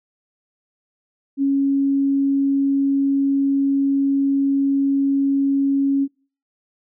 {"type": "tone", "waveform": "sine", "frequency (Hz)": 276.1, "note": "C#4", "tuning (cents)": -7, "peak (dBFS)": -15, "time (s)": [1.37, 6.08], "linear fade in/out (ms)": 50, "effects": ["noise-tail reverb RT60 0.4 s tail -24 dB re dry"]}